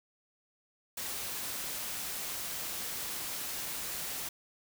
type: noise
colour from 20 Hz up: white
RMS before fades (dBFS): -38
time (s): 0.97-4.29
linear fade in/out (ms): 5
effects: none